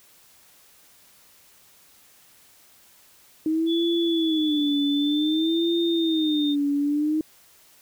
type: tone with vibrato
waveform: sine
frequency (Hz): 311.1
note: D#4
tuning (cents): 0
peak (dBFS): -20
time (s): 3.46-7.21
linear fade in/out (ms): 2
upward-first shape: sine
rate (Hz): 0.54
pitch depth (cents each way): 150
type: tone with pitch glide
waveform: sine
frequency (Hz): 3435 to 3639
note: A7 to A#7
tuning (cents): -42 to -42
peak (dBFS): -28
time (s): 3.66-6.56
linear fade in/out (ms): 50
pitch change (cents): +100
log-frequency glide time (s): 4.37-5.78
effects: white hiss -55 dBFS RMS until 7.81 s